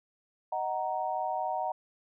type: chord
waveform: sine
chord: D# minor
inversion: none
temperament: just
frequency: 622.3 / 746.7 / 933.4 Hz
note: D#5 / F#5 / A#5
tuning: 0 / +16 / +2 cents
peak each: -36 / -32 / -34 dBFS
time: 0.52-1.72 s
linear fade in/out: 5 ms
effects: none